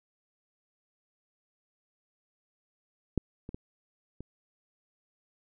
clicks, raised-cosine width 3 ms, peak -13 / -27 / -25 / -28 dBFS, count 4, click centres 3.177 / 3.491 / 3.545 / 4.206 s, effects none

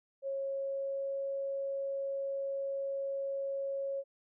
sine tone with pitch glide, 546 to 549.5 Hz, C#5 to C#5, -26 to -15 cents, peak -33 dBFS, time 0.22-4.04 s, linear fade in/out 50 ms, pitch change +11 cents, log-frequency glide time 0.4-1.23 s, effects none

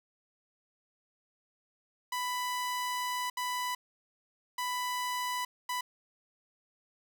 sawtooth tone bursts at uneven times, 993 Hz, B5, 9 cents sharp, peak -28 dBFS, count 4, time 2.12-3.3 / 3.37-3.75 / 4.58-5.45 / 5.69-5.81 s, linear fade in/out 5 ms, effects none

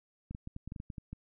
clicks, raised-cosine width 5 ms, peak -29 dBFS, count 11, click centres 0.31 / 0.349 / 0.474 / 0.564 / 0.676 / 0.721 / 0.762 / 0.801 / 0.902 / 0.982 / 1.13 s, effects none

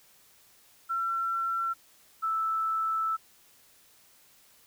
sine tone pair in turn, 1352 / 1317.3 Hz, E6 / E6, +43 / -2 cents, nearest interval unison, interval 45 cents, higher first, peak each -27 / -26 dBFS, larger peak second, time 0.89-1.74 / 2.22-3.17 s, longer second, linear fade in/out 20 ms, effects white hiss -60 dBFS RMS until 4.66 s

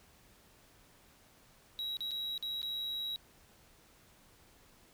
triangle tone with dropouts, 3861 Hz, B7, 40 cents flat, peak -34 dBFS, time 1.79-3.16 s, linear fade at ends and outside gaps 0 ms, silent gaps 1.969-2.006 / 2.109-2.115 / 2.378-2.426 / 2.617-2.629 s, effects pink hiss -63 dBFS RMS until 4.93 s

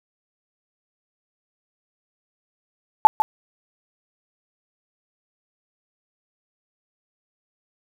sine tone with echo, 865 Hz, A5, 30 cents flat, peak -3 dBFS, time 3.05-3.07 s, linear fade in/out 0 ms, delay 150 ms, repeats 1, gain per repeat -11 dB, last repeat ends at 3.22 s, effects 7-bit

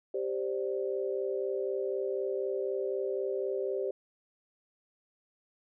sine chord, G suspended fourth, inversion none, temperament equal, 392 / 523.3 / 587.3 Hz, G4 / C5 / D5, 0 / 0 / 0 cents, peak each -32 / -35 / -38 dBFS, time 0.14-3.91 s, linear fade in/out 5 ms, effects none

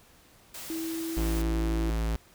white noise, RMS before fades -41 dBFS, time 0.54-1.42 s, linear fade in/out 5 ms
sine tone with pitch glide, 325.3 to 328.7 Hz, E4 to E4, -23 to -5 cents, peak -31 dBFS, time 0.7-1.9 s, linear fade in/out 0 ms, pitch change +18 cents, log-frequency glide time 0.81-1.07 s
square tone, 55.4 Hz, A1, 13 cents sharp, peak -27 dBFS, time 1.17-2.16 s, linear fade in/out 0 ms
effects pink hiss -58 dBFS RMS until 2.34 s

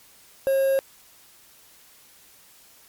triangle tone with quantisation, 540 Hz, C#5, 45 cents flat, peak -16 dBFS, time 0.47-0.79 s, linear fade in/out 0 ms, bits 6, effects white hiss -53 dBFS RMS until 2.88 s + MP3 96 kbps

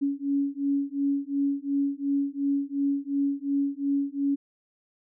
sine beating tone pair, 278.8 / 281.6 Hz, C#4 / C#4, +10 / +27 cents, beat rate 2.8 Hz, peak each -27 dBFS, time 0.01-4.36 s, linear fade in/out 20 ms, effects none

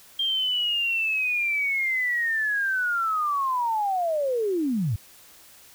sine linear sweep, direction down, 3200 to 89.9 Hz, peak -22 dBFS, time 0.19-4.96 s, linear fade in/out 5 ms, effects white hiss -51 dBFS RMS until 5.74 s

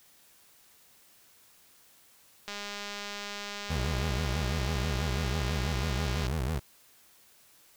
click train, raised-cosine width 0.2 ms, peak -21 dBFS, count 774, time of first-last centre 2.48-6.269 s, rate 204 Hz
25% pulse tone with vibrato, 70.5 Hz, C#2, 30 cents sharp, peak -25 dBFS, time 3.69-6.6 s, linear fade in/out 20 ms, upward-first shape sine, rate 6.1 Hz, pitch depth 270 cents each way
effects white hiss -60 dBFS RMS until 7.76 s

